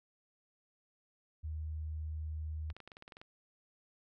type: tone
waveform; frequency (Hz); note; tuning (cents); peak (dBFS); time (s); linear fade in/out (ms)
sine; 77.78; D#2; 0; -37; 1.43-2.73; 20
type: clicks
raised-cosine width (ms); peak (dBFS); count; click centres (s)
0.3; -34; 11; 2.702 / 2.766 / 2.803 / 2.876 / 2.918 / 2.969 / 3.024 / 3.079 / 3.122 / 3.169 / 3.215
effects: none